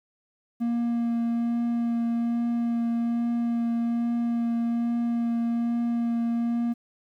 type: tone with vibrato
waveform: triangle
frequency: 234.5 Hz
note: A#3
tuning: 11 cents sharp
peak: -21 dBFS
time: 0.6-6.74 s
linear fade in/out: 20 ms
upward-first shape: triangle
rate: 1.2 Hz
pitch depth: 13 cents each way
effects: 10-bit